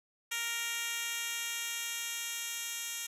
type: tone with high-pass filter sweep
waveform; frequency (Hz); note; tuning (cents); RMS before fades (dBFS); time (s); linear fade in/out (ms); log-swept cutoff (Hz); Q
10% pulse; 466.2; A#4; 0; -37; 0.31-3.07; 10; 2300 to 4100; 0.78
effects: resampled to 32000 Hz